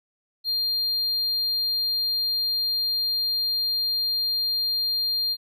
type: tone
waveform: triangle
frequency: 4200 Hz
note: C8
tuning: 6 cents sharp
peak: -21 dBFS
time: 0.44-5.37 s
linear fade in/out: 50 ms
effects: none